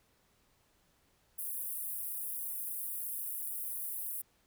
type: high-pass noise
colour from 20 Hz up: pink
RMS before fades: -39 dBFS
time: 1.38-4.22 s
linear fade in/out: 10 ms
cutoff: 10000 Hz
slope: 48 dB/octave
effects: pink hiss -71 dBFS RMS until 4.46 s